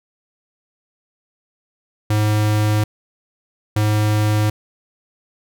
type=tone pair in turn; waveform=square; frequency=106.2 / 106.2 Hz; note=G#2 / G#2; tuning=+39 / +39 cents; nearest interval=unison; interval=0 cents; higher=neither; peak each=-15 dBFS; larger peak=neither; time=2.1-2.84 / 3.76-4.5 s; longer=neither; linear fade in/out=5 ms; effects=none